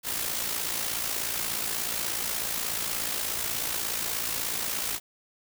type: noise with amplitude modulation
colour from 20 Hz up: white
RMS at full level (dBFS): -28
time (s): 0.03-5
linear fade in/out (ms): 50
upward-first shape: sine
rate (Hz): 56.6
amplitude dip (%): 55
effects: none

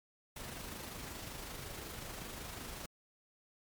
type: noise with amplitude modulation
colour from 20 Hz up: pink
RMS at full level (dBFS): -44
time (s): 0.36-2.86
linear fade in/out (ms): 5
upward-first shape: sine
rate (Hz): 25.4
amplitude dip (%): 35
effects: MP3 96 kbps

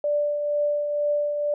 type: tone with tremolo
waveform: sine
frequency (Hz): 587.3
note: D5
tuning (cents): 0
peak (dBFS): -19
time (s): 0.04-1.54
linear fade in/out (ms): 2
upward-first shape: triangle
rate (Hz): 2.1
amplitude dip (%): 45
effects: none

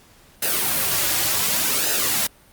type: noise with flanger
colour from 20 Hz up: white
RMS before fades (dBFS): -21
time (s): 0.42-2.27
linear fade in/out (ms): 5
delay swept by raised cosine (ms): 0.88 to 4.58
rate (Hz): 0.68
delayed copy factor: -0.6
effects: pink hiss -52 dBFS RMS until 2.52 s + Opus 48 kbps

